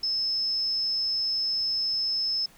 sine tone with amplitude modulation, 5210 Hz, E8, 21 cents flat, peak -23 dBFS, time 0.03-2.46 s, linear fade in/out 5 ms, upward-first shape sine, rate 266 Hz, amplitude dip 30%, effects pink hiss -55 dBFS RMS until 2.57 s

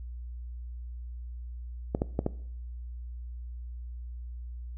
clicks, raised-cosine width 2 ms, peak -13 dBFS, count 4, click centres 1.949 / 2.019 / 2.191 / 2.264 s, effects noise-tail reverb RT60 0.6 s tail -19 dB re dry + added 60 Hz sine -37 dBFS peak until 4.77 s

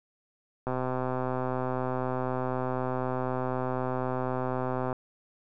click train, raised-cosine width 1 ms, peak -17 dBFS, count 546, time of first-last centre 0.67-4.928 s, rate 128 Hz, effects none

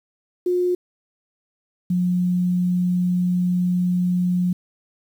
sine tone pair in turn, 358.6 / 179.3 Hz, F4 / F3, +46 / +46 cents, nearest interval octave, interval 1200 cents, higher first, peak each -17 dBFS, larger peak neither, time 0.46-0.75 / 1.9-4.53 s, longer second, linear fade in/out 5 ms, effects 8-bit

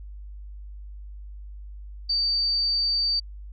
sine tone, 4615 Hz, D8, 31 cents flat, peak -21 dBFS, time 2.09-3.2 s, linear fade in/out 10 ms, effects added 50 Hz sine -37 dBFS peak until 3.52 s

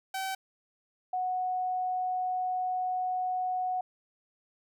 sawtooth / sine tone pair in turn, 767 / 736.5 Hz, G5 / F#5, -38 / -8 cents, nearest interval minor second, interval 70 cents, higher first, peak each -28 dBFS, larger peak neither, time 0.14-0.35 / 1.13-3.81 s, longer second, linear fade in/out 5 ms, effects none

